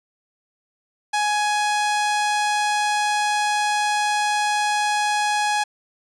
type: tone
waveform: sawtooth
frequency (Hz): 836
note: G#5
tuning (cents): +11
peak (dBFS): -15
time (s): 1.13-5.64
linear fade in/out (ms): 10
effects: resampled to 22050 Hz